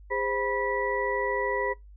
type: tone cluster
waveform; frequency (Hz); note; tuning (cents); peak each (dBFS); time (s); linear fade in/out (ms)
sine; 407.8 / 521 / 979 / 1955; G#4 / C5 / B5 / B6; -32 / -7 / -15 / -18; -31; 0.1-1.74; 20
effects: noise-tail reverb RT60 0.2 s tail -24 dB re dry + added 50 Hz sine -46 dBFS peak until 1.96 s